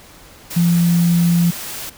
sine tone in noise, 171.7 Hz, F3, 29 cents flat, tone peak -11 dBFS, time 0.56-1.51 s, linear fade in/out 10 ms, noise white, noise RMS -29 dBFS, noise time 0.5-1.9 s, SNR +15 dB, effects pink hiss -43 dBFS RMS until 1.97 s

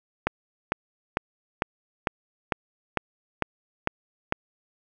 click train, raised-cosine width 0.5 ms, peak -7 dBFS, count 10, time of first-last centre 0.27-4.324 s, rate 2.22 Hz, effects none

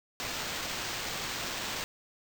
violet noise with sample-and-hold, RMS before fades -36 dBFS, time 0.2-1.84 s, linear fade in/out 0 ms, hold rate 11025 Hz, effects none

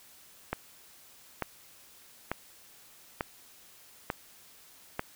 click train, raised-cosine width 0.5 ms, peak -15 dBFS, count 6, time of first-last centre 0.53-4.994 s, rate 1.12 Hz, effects white hiss -56 dBFS RMS until 5.15 s

